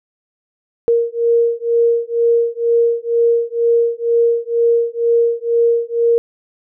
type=beating tone pair; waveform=sine; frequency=466.2 / 468.3 Hz; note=A#4 / A#4; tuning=0 / +8 cents; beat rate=2.1 Hz; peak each=-15 dBFS; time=0.88-6.18 s; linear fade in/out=0 ms; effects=none